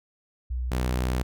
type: tone pair in turn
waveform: sine / sawtooth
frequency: 61.8 / 62.55 Hz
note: B1 / B1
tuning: +2 / +23 cents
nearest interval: unison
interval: 21 cents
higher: second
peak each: -26 / -20 dBFS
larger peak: second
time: 0.5-0.71 / 0.71-1.23 s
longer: second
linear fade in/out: 10 ms
effects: none